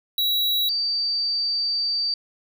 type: tone pair in turn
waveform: square / sine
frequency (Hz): 3890 / 4635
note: B7 / D8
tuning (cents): -27 / -24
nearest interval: minor third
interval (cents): 303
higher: second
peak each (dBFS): -20 / -21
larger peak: first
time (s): 0.18-0.69 / 0.69-2.14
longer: second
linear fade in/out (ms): 2
effects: none